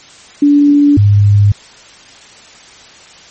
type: tone pair in turn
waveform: sine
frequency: 288.8 / 102.11 Hz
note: D4 / G#2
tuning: -29 / -29 cents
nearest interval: octave + tritone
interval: 1800 cents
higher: first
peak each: -4 dBFS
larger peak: neither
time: 0.42-0.97 / 0.97-1.52 s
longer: neither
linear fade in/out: 5 ms
effects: white hiss -38 dBFS RMS until 3.3 s + MP3 32 kbps

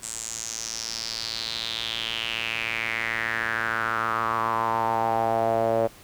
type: tone with band-pass filter sweep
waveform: sawtooth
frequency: 113.4 Hz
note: A#2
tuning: 47 cents flat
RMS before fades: -27 dBFS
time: 0.02-5.88 s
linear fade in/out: 20 ms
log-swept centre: 8000 to 570 Hz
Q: 4.8
effects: pink hiss -49 dBFS RMS until 6.03 s

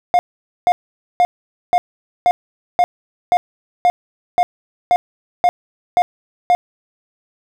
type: tone bursts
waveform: triangle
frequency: 712 Hz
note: F5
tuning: 33 cents sharp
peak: -7 dBFS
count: 13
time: 0.14-6.55 s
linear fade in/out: 0 ms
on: 50 ms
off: 480 ms
effects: none

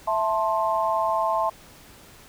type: chord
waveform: sine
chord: A minor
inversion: second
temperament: just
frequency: 660 / 880 / 1056 Hz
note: E5 / A5 / C6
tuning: +2 / 0 / +16 cents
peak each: -25 dBFS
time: 0.07-1.5 s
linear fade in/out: 10 ms
effects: pink hiss -49 dBFS RMS until 2.28 s

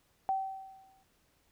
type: tone with exponential decay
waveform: sine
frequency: 770 Hz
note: G5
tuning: 31 cents flat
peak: -26 dBFS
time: 0.29-1.03 s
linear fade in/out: 0 ms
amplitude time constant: 160 ms
effects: pink hiss -71 dBFS RMS until 1.51 s

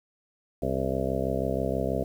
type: harmonic tone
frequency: 66.2 Hz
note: C2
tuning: 21 cents sharp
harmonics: 1 / 2 / 3 / 4 / 6 / 7 / 8 / 9 / 10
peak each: -34 / -34 / -34 / -34 / -34 / -34 / -34 / -34 / -34 dBFS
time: 0.62-2.04 s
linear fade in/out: 5 ms
effects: 9-bit

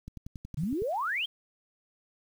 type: click train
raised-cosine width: 5 ms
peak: -28 dBFS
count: 9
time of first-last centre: 0.08-0.821 s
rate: 10.8 Hz
type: exponential sweep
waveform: sine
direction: up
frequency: 133.4 to 3322 Hz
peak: -28 dBFS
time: 0.57-1.26 s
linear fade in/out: 10 ms
effects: 9-bit

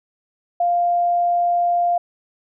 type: tone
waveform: sine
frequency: 698.5 Hz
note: F5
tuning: in tune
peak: -15 dBFS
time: 0.6-1.98 s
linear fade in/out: 5 ms
effects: none

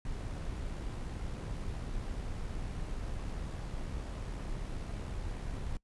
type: noise with amplitude modulation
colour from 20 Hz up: brown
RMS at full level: -37 dBFS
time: 0.05-5.77 s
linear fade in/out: 2 ms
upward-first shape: sine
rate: 70 Hz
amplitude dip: 30%
effects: noise-tail reverb RT60 0.1 s tail -22 dB re dry + resampled to 24000 Hz

